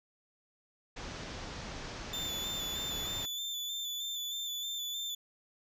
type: low-pass noise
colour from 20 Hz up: pink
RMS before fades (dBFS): -43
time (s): 0.96-3.26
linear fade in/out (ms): 10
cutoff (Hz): 6600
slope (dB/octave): 48
type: tone with vibrato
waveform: 35% pulse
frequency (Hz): 3520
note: A7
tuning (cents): 0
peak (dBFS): -34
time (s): 2.13-5.15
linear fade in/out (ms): 5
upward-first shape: square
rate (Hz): 3.2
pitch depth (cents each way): 24
effects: none